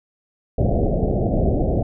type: low-pass noise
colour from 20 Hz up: pink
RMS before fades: -19 dBFS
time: 0.58-1.83 s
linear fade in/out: 5 ms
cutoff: 730 Hz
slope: 96 dB/octave
effects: none